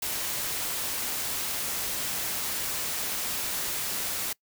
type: noise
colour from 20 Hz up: white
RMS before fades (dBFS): -31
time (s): 0.02-4.33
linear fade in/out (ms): 5
effects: noise-tail reverb RT60 0.1 s tail -24 dB re dry